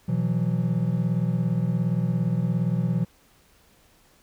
triangle chord, B suspended fourth, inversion none, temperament equal with one note detuned, 123.47 / 164.81 / 182.13 Hz, B2 / E3 / F#3, 0 / 0 / -27 cents, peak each -24 / -23 / -25 dBFS, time 0.08-3.05 s, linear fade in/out 10 ms, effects pink hiss -59 dBFS RMS until 4.22 s

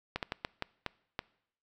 slowing click train, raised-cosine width 0.3 ms, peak -17 dBFS, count 7, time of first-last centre 0.16-1.191 s, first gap 68 ms, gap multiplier 1.37, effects noise-tail reverb RT60 0.7 s tail -23 dB re dry

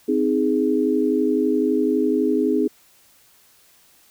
sine chord, Ab major, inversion first, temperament just, 259.6 / 311.5 / 415.3 Hz, C4 / Eb4 / Ab4, -13 / +2 / 0 cents, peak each -21 dBFS, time 0.08-2.68 s, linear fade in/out 10 ms, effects white hiss -55 dBFS RMS until 4.1 s

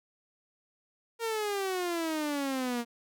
sawtooth exponential sweep, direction down, 466.2 to 233.1 Hz, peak -26 dBFS, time 1.19-2.85 s, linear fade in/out 50 ms, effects none

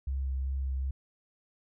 sine tone with vibrato, 66.7 Hz, C2, 34 cents sharp, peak -29 dBFS, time 0.07-0.91 s, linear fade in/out 5 ms, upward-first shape sine, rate 2.6 Hz, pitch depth 17 cents each way, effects none

